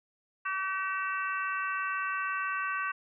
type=harmonic tone; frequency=382 Hz; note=G4; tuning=45 cents flat; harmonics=3 / 4 / 5 / 6 / 7; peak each=-33 / -34 / -40 / -48 / -39 dBFS; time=0.45-2.92 s; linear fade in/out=10 ms; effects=none